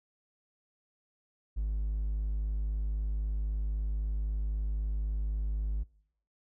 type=tone; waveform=triangle; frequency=51.91 Hz; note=G#1; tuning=in tune; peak=-26 dBFS; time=1.56-5.84 s; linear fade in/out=20 ms; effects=noise-tail reverb RT60 0.7 s tail -25 dB re dry + tanh soft clip ceiling -23 dBFS